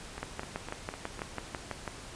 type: two click trains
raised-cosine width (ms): 0.5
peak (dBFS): -24 / -19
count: 5 / 11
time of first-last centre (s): 0.18-1.193 / 0.23-1.877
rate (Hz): 3.95 / 6.07
effects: pink hiss -46 dBFS RMS until 2.15 s + resampled to 22050 Hz